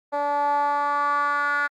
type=tone with band-pass filter sweep; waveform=10% pulse; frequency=288.6 Hz; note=D4; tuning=30 cents flat; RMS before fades=-23 dBFS; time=0.12-1.68 s; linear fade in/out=20 ms; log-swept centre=710 to 1500 Hz; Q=4.4; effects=Opus 48 kbps